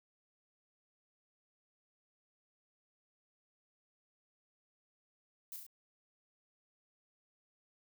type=noise with echo; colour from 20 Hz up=violet; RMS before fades=-45 dBFS; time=5.52-5.56 s; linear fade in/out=0 ms; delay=35 ms; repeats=3; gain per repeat=-3 dB; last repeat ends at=5.665 s; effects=none